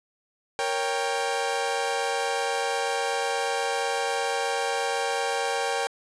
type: chord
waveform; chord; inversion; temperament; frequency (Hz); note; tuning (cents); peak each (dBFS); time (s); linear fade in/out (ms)
sawtooth; G diminished; first; equal with one note detuned; 466.2 / 554.4 / 789.4; Bb4 / Db5 / G5; 0 / 0 / +12; -26 / -27 / -24; 0.59-5.87; 0
effects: resampled to 22050 Hz + 9-bit